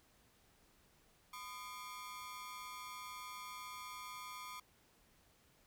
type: ring-modulated tone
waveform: sawtooth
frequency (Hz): 1123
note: C#6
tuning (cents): +22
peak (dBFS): -40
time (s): 1.33-4.6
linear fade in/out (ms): 5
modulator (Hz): 108
effects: pink hiss -70 dBFS RMS until 5.66 s